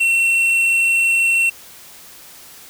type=tone with tanh clipping; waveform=sine; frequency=2713 Hz; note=E7; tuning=49 cents sharp; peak=-14 dBFS; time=0-1.5 s; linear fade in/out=10 ms; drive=7 dB; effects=white hiss -41 dBFS RMS until 2.69 s